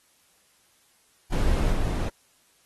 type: noise with level steps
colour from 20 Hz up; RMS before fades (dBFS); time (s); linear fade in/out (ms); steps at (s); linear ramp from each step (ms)
brown; -22 / -25; 1.32-2.09; 5; 1.72; 5
effects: white hiss -63 dBFS RMS until 2.65 s + AAC 32 kbps